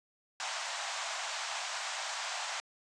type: band-pass noise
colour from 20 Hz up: pink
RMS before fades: -38 dBFS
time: 0.4-2.6 s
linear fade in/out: 0 ms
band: 660 to 8000 Hz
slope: 48 dB/octave
effects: resampled to 22050 Hz